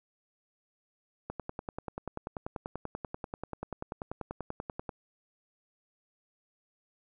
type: click train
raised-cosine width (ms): 1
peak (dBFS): -22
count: 38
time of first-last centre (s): 1.3-4.892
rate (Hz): 10.3
effects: none